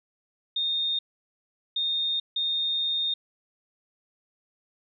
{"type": "tone bursts at uneven times", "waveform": "sine", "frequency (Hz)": 3669, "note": "A#7", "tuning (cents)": -28, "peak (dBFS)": -24, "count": 3, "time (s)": [[0.56, 0.99], [1.76, 2.2], [2.36, 3.14]], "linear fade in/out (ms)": 5, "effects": []}